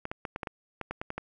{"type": "clicks", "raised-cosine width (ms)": 0.5, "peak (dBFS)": -19, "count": 11, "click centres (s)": [0.054, 0.115, 0.252, 0.361, 0.432, 0.472, 0.813, 0.91, 1.015, 1.104, 1.18], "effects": []}